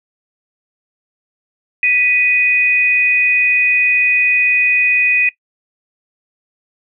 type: tone pair together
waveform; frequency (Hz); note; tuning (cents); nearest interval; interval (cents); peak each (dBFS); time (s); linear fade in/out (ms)
sine; 1975.5 / 2491; B6 / D#7; 0 / +1; major third; 401; -19 / -11; 1.83-5.29; 2
effects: noise-tail reverb RT60 0.1 s tail -19 dB re dry